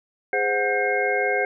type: tone cluster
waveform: sine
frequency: 411.5 / 517 / 735 / 1575 / 2150 Hz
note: G#4 / C5 / F#5 / G6 / C7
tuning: -16 / -21 / -12 / +8 / +47 cents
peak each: -26 dBFS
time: 0.33-1.45 s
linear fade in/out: 2 ms
effects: none